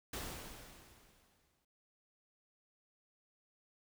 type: noise with exponential decay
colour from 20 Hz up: pink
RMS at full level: -41 dBFS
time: 0.13-1.65 s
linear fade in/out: 5 ms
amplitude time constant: 330 ms
effects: none